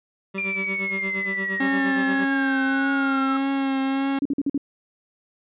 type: tone with tremolo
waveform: 25% pulse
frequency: 193.6 Hz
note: G3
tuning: 21 cents flat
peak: -24 dBFS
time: 0.34-2.25 s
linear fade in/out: 10 ms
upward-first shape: sine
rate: 8.6 Hz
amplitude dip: 80%
type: exponential sweep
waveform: sine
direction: down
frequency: 2401 to 1317 Hz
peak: -24 dBFS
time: 0.38-3.37 s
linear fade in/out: 2 ms
type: tone with vibrato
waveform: 45% pulse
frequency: 270.9 Hz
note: C#4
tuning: 40 cents flat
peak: -21 dBFS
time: 1.6-4.19 s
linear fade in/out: 5 ms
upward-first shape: triangle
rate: 1.7 Hz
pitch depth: 23 cents each way
type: tone bursts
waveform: sine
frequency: 281.3 Hz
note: C#4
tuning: 26 cents sharp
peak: -19 dBFS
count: 5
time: 4.22-4.578 s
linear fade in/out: 2 ms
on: 34 ms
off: 47 ms
effects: resampled to 8000 Hz